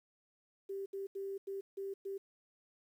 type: tone bursts at uneven times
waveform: sine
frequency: 392 Hz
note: G4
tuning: in tune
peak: -38 dBFS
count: 6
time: 0.69-0.86 / 0.93-1.07 / 1.15-1.38 / 1.47-1.61 / 1.77-1.94 / 2.05-2.18 s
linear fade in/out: 10 ms
effects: 11-bit